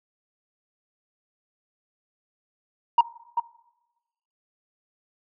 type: tone with echo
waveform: sine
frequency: 942 Hz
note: A#5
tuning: 18 cents sharp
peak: -9 dBFS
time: 2.98-3.01 s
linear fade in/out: 5 ms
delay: 390 ms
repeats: 1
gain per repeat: -10 dB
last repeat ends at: 3.4 s
effects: noise-tail reverb RT60 1.0 s tail -20 dB re dry + tanh soft clip ceiling -11 dBFS